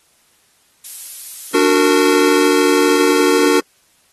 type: noise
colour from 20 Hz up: violet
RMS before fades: -27 dBFS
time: 0.84-2.47 s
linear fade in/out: 5 ms
type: chord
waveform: square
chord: D augmented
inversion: none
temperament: just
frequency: 293.7 / 367.1 / 458.9 Hz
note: D4 / F#4 / A#4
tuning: 0 / -14 / -27 cents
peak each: -16 dBFS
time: 1.54-3.6 s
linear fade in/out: 5 ms
effects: white hiss -56 dBFS RMS until 4.12 s + AAC 32 kbps